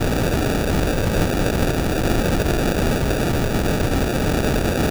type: noise with sample-and-hold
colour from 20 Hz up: pink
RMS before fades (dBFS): -19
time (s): 0-4.9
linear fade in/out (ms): 10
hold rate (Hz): 1050
effects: none